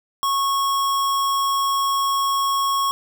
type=tone; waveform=square; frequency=1100 Hz; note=C#6; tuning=14 cents flat; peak=-19 dBFS; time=0.23-2.91 s; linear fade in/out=0 ms; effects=none